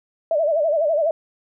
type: tone with vibrato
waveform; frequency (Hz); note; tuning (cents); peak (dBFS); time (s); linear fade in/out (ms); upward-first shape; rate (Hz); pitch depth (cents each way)
sine; 622.3; D#5; 0; -16; 0.31-1.11; 2; sine; 12; 130
effects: none